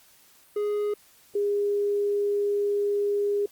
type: tone pair in turn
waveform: triangle / sine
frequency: 415.3 / 407.9 Hz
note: G#4 / G#4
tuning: 0 / -31 cents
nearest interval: unison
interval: 31 cents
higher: first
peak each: -22 dBFS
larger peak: neither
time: 0.56-0.94 / 1.35-3.46 s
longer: second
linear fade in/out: 5 ms
effects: white hiss -57 dBFS RMS until 3.51 s + Opus 48 kbps